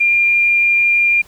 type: tone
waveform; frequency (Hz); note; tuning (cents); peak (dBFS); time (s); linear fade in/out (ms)
sine; 2398; D7; +36; -10; 0-1.22; 10
effects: pink hiss -46 dBFS RMS until 1.27 s